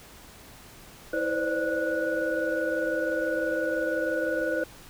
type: tone cluster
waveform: sine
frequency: 325.2 / 506 / 526 / 592 / 1469 Hz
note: E4 / B4 / C5 / D5 / F#6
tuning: -23 / +42 / +9 / +14 / -13 cents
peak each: -31 dBFS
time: 1.13-4.64 s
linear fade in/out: 5 ms
effects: tanh soft clip ceiling -14 dBFS + pink hiss -49 dBFS RMS until 4.89 s